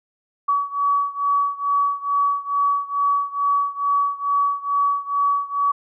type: beating tone pair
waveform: sine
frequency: 1135 / 1137.3 Hz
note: C#6 / C#6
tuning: +41 / +44 cents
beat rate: 2.3 Hz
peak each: -20 / -22 dBFS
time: 0.48-5.72 s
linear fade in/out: 10 ms
effects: none